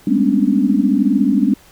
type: tone cluster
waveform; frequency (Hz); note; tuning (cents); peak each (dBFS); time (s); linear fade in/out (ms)
sine; 198.6 / 212.5 / 249.2 / 271.2 / 290.3; G3 / G#3 / B3 / C#4 / D4; +23 / +40 / +16 / -38 / -20; -18; 0.07-1.54; 5
effects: pink hiss -47 dBFS RMS until 1.71 s

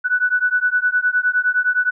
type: beating tone pair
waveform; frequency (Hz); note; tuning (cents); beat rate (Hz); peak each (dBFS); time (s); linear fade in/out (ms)
sine; 1480 / 1489.7; F#6 / F#6; 0 / +11; 9.7; -18; 0.04-1.91; 20
effects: none

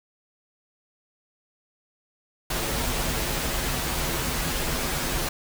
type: noise with comb filter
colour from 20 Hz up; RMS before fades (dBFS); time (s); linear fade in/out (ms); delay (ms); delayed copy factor
pink; -27; 2.5-5.29; 5; 10; -0.65
effects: none

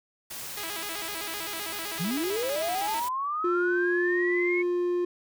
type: noise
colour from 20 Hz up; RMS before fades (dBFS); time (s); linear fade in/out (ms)
white; -38; 0.3-3.09; 10
type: tone with vibrato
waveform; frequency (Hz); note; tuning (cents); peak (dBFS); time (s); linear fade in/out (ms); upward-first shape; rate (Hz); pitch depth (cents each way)
5% pulse; 367.5; F#4; -12; -23; 0.57-3; 5; square; 7.8; 200
type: linear sweep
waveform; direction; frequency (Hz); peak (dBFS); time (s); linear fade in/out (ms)
sine; up; 146.83 to 2217; -27; 1.99-4.63; 20
type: tone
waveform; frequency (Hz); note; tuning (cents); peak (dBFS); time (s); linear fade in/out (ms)
triangle; 353.5; F4; +21; -22; 3.44-5.05; 5
effects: none

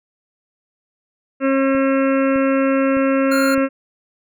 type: harmonic tone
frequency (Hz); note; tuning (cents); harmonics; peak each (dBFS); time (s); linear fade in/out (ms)
270; C#4; -45; 1 / 2 / 4 / 5 / 6 / 7 / 8 / 9 / 10; -16 / -18 / -30 / -26 / -30 / -35 / -33 / -37 / -32; 1.4-3.69; 50
type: click train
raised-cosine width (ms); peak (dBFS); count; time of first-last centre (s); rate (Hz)
3; -22; 4; 1.75-3.579; 1.64
type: tone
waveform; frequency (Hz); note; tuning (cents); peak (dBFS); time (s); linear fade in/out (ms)
square; 1400; F6; +4; -21; 3.31-3.55; 10
effects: none

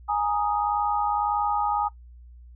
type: chord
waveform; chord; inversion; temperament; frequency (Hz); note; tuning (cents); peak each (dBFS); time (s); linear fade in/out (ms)
sine; Ab suspended second; none; equal; 830.6 / 932.3 / 1244.5; Ab5 / Bb5 / Eb6; 0 / 0 / 0; -24 / -29 / -28; 0.08-1.89; 20
effects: noise-tail reverb RT60 0.1 s tail -17 dB re dry + added 60 Hz sine -44 dBFS peak until 2.55 s

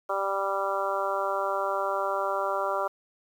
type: harmonic tone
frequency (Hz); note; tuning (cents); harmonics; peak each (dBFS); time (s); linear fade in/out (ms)
196; G3; 0; 2 / 3 / 4 / 5 / 6 / 7; -35 / -30 / -34 / -33 / -32 / -34; 0.09-2.88; 10
effects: 9-bit

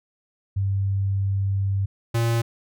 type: tone pair in turn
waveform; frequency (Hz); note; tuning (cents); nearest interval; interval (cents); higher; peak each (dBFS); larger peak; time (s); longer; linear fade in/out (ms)
sine / square; 98 / 116.04; G2 / A#2; 0 / -7; minor third; 293; second; -20; neither; 0.56-1.86 / 2.14-2.42; first; 10
effects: none

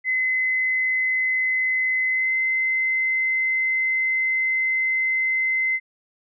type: tone with pitch glide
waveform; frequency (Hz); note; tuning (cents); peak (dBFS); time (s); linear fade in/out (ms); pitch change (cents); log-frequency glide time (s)
sine; 2039 to 2060; C7 to C7; -45 to -28; -19; 0.04-5.8; 50; +17; 2.1-2.34
effects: none

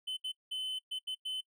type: tone bursts at uneven times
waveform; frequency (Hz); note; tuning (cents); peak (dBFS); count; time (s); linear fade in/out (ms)
triangle; 3042; F#7; +47; -33; 6; 0.07-0.17 / 0.24-0.32 / 0.51-0.79 / 0.91-0.99 / 1.07-1.15 / 1.25-1.41; 10
effects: noise-tail reverb RT60 0.1 s tail -20 dB re dry

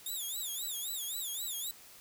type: tone with vibrato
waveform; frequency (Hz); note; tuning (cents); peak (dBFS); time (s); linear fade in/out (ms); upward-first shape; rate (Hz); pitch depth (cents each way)
5% pulse; 3596; A7; +37; -29; 0.06-1.71; 2; sine; 3.8; 170
effects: white hiss -55 dBFS RMS until 2 s

